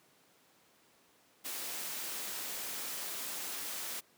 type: noise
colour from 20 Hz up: white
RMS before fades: -40 dBFS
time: 1.44-4.01 s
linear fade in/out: 20 ms
effects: pink hiss -66 dBFS RMS until 4.17 s + high-pass 200 Hz 12 dB/octave